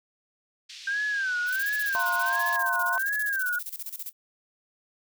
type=band-pass noise; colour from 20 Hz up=white; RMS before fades=-44 dBFS; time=0.69-2.57 s; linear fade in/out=10 ms; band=2300 to 5300 Hz; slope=24 dB/octave
type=tone with vibrato; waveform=sine; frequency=1568 Hz; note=G6; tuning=in tune; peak=-25 dBFS; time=0.87-3.59 s; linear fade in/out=5 ms; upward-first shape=sine; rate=1.4 Hz; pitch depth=140 cents each way
type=noise with tremolo; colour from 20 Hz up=violet; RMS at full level=-35 dBFS; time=1.46-4.13 s; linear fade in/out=50 ms; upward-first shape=square; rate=15 Hz; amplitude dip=80%
type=chord; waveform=sine; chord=F suspended fourth; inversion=none; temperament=just; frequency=698.5 / 931.3 / 1047.7 Hz; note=F5 / Bb5 / C6; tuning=0 / -2 / +2 cents; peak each=-33 / -33 / -29 dBFS; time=1.95-2.98 s; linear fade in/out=0 ms
effects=none